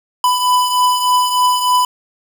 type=beating tone pair; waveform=square; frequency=996 / 999.3 Hz; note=B5 / B5; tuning=+14 / +20 cents; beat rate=3.3 Hz; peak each=-13 / -20 dBFS; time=0.24-1.85 s; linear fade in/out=2 ms; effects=7-bit